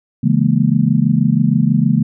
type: chord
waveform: sine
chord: A# half-diminished seventh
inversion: first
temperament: equal with one note detuned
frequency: 138.59 / 164.81 / 207.7 / 234 Hz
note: C#3 / E3 / G#3 / A#3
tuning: 0 / 0 / 0 / +7 cents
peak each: -16 dBFS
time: 0.23-2.03 s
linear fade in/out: 10 ms
effects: none